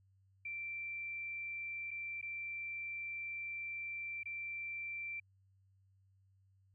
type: tone with dropouts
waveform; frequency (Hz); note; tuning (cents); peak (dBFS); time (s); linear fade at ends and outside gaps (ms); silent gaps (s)
sine; 2349; D7; 0; -40; 0.45-5.2; 5; 1.908-1.912 / 2.214-2.226 / 4.233-4.256
effects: added 96 Hz sine -67 dBFS peak until 6.74 s